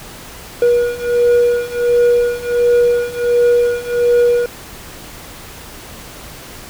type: beating tone pair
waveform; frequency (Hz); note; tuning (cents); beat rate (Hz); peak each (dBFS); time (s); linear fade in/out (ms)
triangle; 480.2 / 481.6; B4 / B4; -49 / -44; 1.4; -13 / -11; 0.62-4.46; 2
effects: pink hiss -34 dBFS RMS until 6.69 s